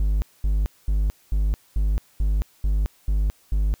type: tone bursts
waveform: triangle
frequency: 50.8 Hz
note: G#1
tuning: 38 cents flat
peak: -16 dBFS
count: 9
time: 0-3.74 s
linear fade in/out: 0 ms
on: 220 ms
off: 220 ms
effects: white hiss -58 dBFS RMS until 3.8 s